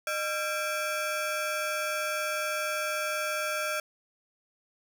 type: ring-modulated tone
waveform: 25% pulse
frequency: 987.8 Hz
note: B5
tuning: in tune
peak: -22 dBFS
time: 0.07-3.8 s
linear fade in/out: 2 ms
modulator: 376 Hz
effects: none